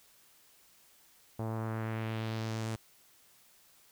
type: tone with low-pass filter sweep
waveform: sawtooth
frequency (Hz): 111.4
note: A2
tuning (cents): +22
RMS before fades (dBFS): -36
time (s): 1.39-2.76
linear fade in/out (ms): 5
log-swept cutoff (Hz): 800 to 9300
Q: 1.5
effects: white hiss -63 dBFS RMS until 3.91 s